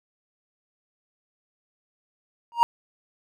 triangle tone with exponential growth, 940 Hz, A#5, 14 cents sharp, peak -8 dBFS, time 2.52-2.63 s, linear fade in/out 0 ms, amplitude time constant 23 ms, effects none

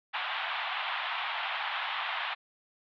pink band-pass noise, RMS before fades -34 dBFS, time 0.13-2.35 s, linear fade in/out 20 ms, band 740 to 3600 Hz, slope 48 dB/octave, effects none

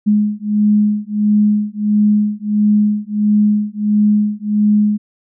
sine beating tone pair, 208.6 / 210.1 Hz, G#3 / G#3, +8 / +20 cents, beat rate 1.5 Hz, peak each -14 dBFS, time 0.06-4.98 s, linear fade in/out 20 ms, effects none

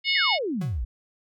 harmonic tone, 728 Hz, F#5, 28 cents flat, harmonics 3 / 4 / 5 / 6 / 7, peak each -24 / -26 / -28 / -30 / -31 dBFS, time 0.04-0.39 s, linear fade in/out 50 ms
sine exponential sweep, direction down, 2217 to 49 Hz, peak -25 dBFS, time 0.14-0.85 s, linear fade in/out 10 ms
40% pulse tone with exponential decay, 183.7 Hz, F#3, 12 cents flat, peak -30 dBFS, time 0.61-0.85 s, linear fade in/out 5 ms, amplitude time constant 51 ms
effects none

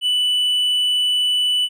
triangle tone, 2976 Hz, F#7, 9 cents sharp, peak -14 dBFS, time 0.01-1.69 s, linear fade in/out 50 ms, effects none

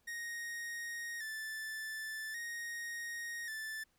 45% pulse tone with vibrato, 1812 Hz, A#6, 50 cents flat, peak -40 dBFS, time 0.07-3.84 s, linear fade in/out 10 ms, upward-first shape square, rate 0.44 Hz, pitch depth 53 cents each way, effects pink hiss -75 dBFS RMS until 3.98 s

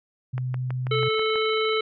sine tone, 127.1 Hz, C3, 50 cents flat, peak -25 dBFS, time 0.33-1.09 s, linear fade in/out 10 ms
click train, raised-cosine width 0.5 ms, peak -20 dBFS, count 7, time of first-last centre 0.38-1.357 s, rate 6.14 Hz
harmonic tone, 437.2 Hz, A4, 11 cents flat, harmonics 1 / 3 / 5 / 7 / 9, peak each -23 / -28 / -30 / -31 / -33 dBFS, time 0.91-1.81 s, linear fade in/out 5 ms
effects none

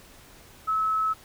sine tone, 1296 Hz, E6, 30 cents flat, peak -22 dBFS, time 0.67-1.14 s, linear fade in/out 20 ms, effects pink hiss -51 dBFS RMS until 1.24 s

